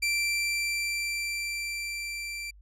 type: tone with level ramp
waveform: sawtooth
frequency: 2349 Hz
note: D7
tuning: in tune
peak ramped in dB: -21 to -31 dBFS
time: 0.02-2.51 s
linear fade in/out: 10 ms
effects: added 50 Hz sine -50 dBFS peak until 2.61 s + low-pass 11000 Hz 12 dB/octave